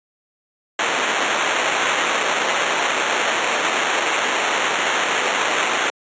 violet noise with sample-and-hold, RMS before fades -19 dBFS, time 0.79-5.9 s, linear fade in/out 2 ms, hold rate 4900 Hz, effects high-pass 400 Hz 12 dB/octave + resampled to 16000 Hz

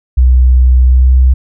sine tone with pitch glide, 63 to 64.25 Hz, B1 to C2, +35 to -31 cents, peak -3 dBFS, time 0.17-1.34 s, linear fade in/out 10 ms, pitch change +34 cents, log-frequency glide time 0.83-1.14 s, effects none

